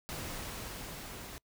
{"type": "noise with level ramp", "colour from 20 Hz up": "pink", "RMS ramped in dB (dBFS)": [-40, -46], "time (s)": [0.09, 1.38], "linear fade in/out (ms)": 0, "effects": ["noise-tail reverb RT60 0.1 s tail -26 dB re dry"]}